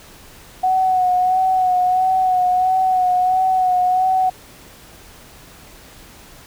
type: tone with vibrato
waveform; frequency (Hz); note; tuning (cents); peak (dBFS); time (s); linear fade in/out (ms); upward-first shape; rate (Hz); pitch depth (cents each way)
sine; 740; F#5; 0; -13; 0.63-4.3; 10; sine; 1.5; 31
effects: pink hiss -43 dBFS RMS until 6.46 s